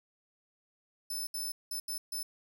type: tone bursts at uneven times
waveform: 15% pulse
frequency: 5274 Hz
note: E8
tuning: in tune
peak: -29 dBFS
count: 5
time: 1.1-1.27 / 1.34-1.52 / 1.71-1.8 / 1.88-1.98 / 2.12-2.23 s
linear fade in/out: 5 ms
effects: 11-bit